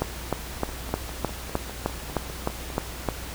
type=two click trains; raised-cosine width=1 ms; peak=-23 / -9 dBFS; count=11 / 11; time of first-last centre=0.69-2.702 / 0.02-3.087 s; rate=4.97 / 3.26 Hz; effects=added 60 Hz sine -38 dBFS peak until 3.34 s + pink hiss -38 dBFS RMS until 3.34 s